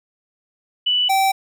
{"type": "tone pair in turn", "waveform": ["sine", "square"], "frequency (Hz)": [2968, 774.2], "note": ["F#7", "G5"], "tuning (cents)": [5, -22], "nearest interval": "octave + major seventh", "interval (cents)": 2327, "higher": "first", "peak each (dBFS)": -15, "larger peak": "neither", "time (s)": [[0.86, 1.09], [1.09, 1.32]], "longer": "neither", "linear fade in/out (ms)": 10, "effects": []}